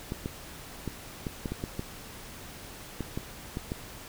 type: clicks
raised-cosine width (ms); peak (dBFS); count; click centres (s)
3; -19; 12; 0.121 / 0.259 / 0.877 / 1.268 / 1.458 / 1.52 / 1.639 / 1.794 / 3.007 / 3.175 / 3.571 / 3.719
effects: pink hiss -45 dBFS RMS until 4.08 s